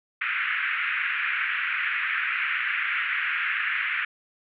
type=band-pass noise; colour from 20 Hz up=pink; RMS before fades=-27 dBFS; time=0.21-4.05 s; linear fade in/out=5 ms; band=1400 to 2600 Hz; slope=48 dB/octave; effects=none